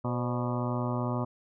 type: harmonic tone with a mistuned harmonic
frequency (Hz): 122.1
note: B2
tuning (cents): -19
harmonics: 1 / 2 / 3 / 4 / 5 / 6 / 7 / 8 / 9 / 10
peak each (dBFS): -31 / -33 / -39 / -41 / -38 / -44 / -42 / -40 / -41 / -43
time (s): 0.04-1.25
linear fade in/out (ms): 10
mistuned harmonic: 4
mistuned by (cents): +93
effects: none